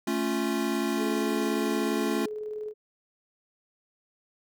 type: chord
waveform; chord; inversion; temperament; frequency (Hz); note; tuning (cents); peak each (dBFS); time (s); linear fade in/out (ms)
square; A augmented; none; equal; 220 / 277.2 / 349.2; A3 / C#4 / E#4; 0 / 0 / 0; -31; 0.07-2.26; 5
type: tone with tremolo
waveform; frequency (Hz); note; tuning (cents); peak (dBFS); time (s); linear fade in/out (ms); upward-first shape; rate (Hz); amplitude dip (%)
sine; 426.2; G#4; +45; -31; 0.96-2.74; 50; square; 20; 30
effects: none